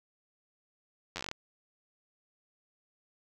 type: slowing click train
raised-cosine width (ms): 0.2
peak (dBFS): -19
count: 10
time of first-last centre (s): 1.16-1.314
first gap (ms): 10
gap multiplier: 1.13
effects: none